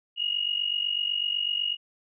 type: tone pair together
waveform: sine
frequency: 2852 / 2900 Hz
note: F7 / F#7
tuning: +36 / -35 cents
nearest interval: unison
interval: 29 cents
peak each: -28 dBFS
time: 0.16-1.77 s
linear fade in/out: 50 ms
effects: none